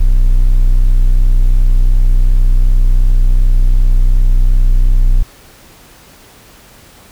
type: tone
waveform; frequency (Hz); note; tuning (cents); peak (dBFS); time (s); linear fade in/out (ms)
triangle; 31.36; B0; +27; -3; 0-5.23; 10
effects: pink hiss -41 dBFS RMS until 7.11 s